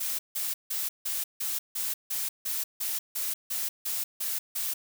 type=noise bursts; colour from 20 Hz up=blue; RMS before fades=-31 dBFS; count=14; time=0-4.74 s; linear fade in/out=10 ms; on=190 ms; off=160 ms; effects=none